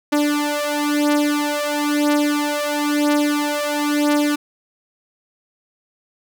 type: beating tone pair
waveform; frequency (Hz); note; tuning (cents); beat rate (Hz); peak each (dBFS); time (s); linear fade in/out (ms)
sawtooth; 293.7 / 294.7; D4 / D4; 0 / +6; 1; -16; 0.12-4.36; 10
effects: none